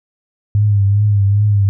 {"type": "tone with vibrato", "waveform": "sine", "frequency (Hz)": 101.9, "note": "G#2", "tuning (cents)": -32, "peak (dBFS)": -9, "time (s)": [0.55, 1.69], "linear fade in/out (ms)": 0, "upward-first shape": "triangle", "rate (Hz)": 2.5, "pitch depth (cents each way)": 63, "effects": []}